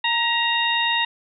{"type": "harmonic tone with a mistuned harmonic", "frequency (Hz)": 929, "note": "A#5", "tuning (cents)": -6, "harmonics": [1, 2, 3, 4], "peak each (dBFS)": [-24, -24, -24, -24], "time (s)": [0.04, 1.05], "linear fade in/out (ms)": 5, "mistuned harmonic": 2, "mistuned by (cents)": 36, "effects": []}